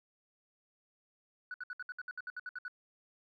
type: tone bursts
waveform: sine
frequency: 1480 Hz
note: F#6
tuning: in tune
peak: -37 dBFS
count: 13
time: 1.51-2.681 s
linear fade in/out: 2 ms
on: 31 ms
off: 64 ms
effects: tanh soft clip ceiling -36 dBFS + 13-bit